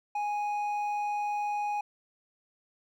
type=tone with hard clipping; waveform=sine; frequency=829 Hz; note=G#5; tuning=3 cents flat; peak=-30 dBFS; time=0.15-1.81 s; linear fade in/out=5 ms; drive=5 dB; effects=none